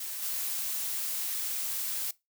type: noise with level steps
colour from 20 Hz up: blue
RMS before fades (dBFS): -37 / -33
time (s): 0-2.11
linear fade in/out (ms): 5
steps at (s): 0.22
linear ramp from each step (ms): 5
effects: noise-tail reverb RT60 0.2 s tail -20 dB re dry